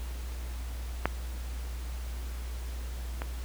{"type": "clicks", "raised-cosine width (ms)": 0.5, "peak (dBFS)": [-10, -19], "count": 2, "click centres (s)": [1.056, 3.219], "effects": ["added 60 Hz sine -34 dBFS peak until 3.44 s", "pink hiss -48 dBFS RMS until 3.44 s"]}